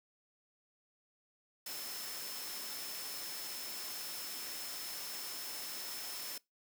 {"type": "tone in noise", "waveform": "sine", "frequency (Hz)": 5274, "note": "E8", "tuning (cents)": 0, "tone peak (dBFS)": -47, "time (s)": [1.66, 6.38], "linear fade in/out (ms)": 5, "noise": "white", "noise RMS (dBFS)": -44, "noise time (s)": [1.66, 6.38], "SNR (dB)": -6, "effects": ["noise-tail reverb RT60 0.2 s tail -23 dB re dry", "high-pass 200 Hz 12 dB/octave"]}